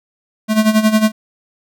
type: tone with tremolo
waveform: square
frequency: 216.7 Hz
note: A3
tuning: 26 cents flat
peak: -8 dBFS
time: 0.48-1.12 s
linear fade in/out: 50 ms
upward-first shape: sine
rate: 11 Hz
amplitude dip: 75%
effects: none